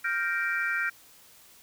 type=chord; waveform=sine; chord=G minor seventh; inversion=third; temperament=equal with one note detuned; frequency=1396.9 / 1568 / 1864.7 / 2343 Hz; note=F6 / G6 / Bb6 / D7; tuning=0 / 0 / 0 / -5 cents; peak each=-30 / -30 / -32 / -33 dBFS; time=0.04-0.9 s; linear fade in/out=10 ms; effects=tanh soft clip ceiling -16 dBFS + white hiss -55 dBFS RMS until 1.62 s